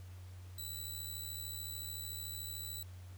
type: tone with amplitude modulation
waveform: 10% pulse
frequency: 3958 Hz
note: B7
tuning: 3 cents sharp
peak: -32 dBFS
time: 0.58-2.83 s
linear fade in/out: 5 ms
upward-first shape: sine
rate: 73.6 Hz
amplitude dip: 60%
effects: added 91 Hz sine -48 dBFS peak until 3.17 s + pink hiss -63 dBFS RMS until 3.17 s